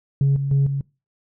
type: tone with tremolo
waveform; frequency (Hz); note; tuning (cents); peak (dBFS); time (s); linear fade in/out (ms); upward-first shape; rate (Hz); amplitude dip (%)
sine; 138.59; C#3; 0; -12; 0.21-0.81; 2; square; 3.3; 60
effects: noise-tail reverb RT60 0.3 s tail -24 dB re dry + tanh soft clip ceiling -12 dBFS